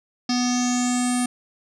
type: tone with low-pass filter sweep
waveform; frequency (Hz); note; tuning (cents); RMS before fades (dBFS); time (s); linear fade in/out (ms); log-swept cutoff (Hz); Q
square; 246.9; B3; 0; -22; 0.29-1.26; 5; 5200 to 9300; 8.4
effects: none